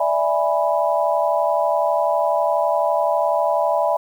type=chord; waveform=sine; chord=E dominant seventh; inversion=third; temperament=equal; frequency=587.3 / 659.3 / 830.6 / 987.8 Hz; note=D5 / E5 / G#5 / B5; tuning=0 / 0 / 0 / 0 cents; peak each=-21 / -20 / -23 / -23 dBFS; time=0-3.97 s; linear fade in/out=5 ms; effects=8-bit